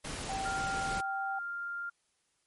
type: noise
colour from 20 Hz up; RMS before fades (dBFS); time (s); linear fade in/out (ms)
pink; -39; 0.04-1.01; 10
type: tone with pitch glide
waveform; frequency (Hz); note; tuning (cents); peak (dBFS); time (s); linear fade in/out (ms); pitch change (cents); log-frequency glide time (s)
sine; 776 to 780.5; G5 to G5; -18 to -8; -34; 0.29-1.39; 5; +10; 0.56-0.61
type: tone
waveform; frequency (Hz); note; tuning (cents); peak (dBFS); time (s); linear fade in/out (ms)
sine; 1396.9; F6; 0; -35; 0.45-1.9; 10
effects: white hiss -75 dBFS RMS until 2.46 s + MP3 48 kbps